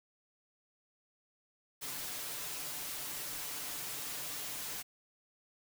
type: noise with comb filter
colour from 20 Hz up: white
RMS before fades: -41 dBFS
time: 1.81-4.83 s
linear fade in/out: 20 ms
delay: 6.8 ms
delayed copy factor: +0.7
effects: none